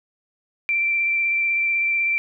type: tone with vibrato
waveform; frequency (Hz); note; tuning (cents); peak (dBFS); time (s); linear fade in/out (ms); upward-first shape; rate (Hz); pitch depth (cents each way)
sine; 2349; D7; 0; -18; 0.69-2.18; 0; sine; 16; 12
effects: none